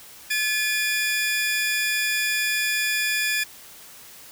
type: tone pair together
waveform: sawtooth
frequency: 1718.6 / 2425 Hz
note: A6 / D#7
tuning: -41 / -45 cents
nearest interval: tritone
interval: 596 cents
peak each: -21 dBFS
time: 0.3-3.44 s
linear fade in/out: 10 ms
effects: white hiss -45 dBFS RMS until 4.31 s